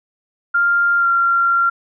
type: tone with pitch glide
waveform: sine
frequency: 1396.9 to 1378.5 Hz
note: F6 to F6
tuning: 0 to -23 cents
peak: -12 dBFS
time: 0.54-1.7 s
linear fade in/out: 10 ms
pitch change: -23 cents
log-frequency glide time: 0.97-1.07 s
effects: none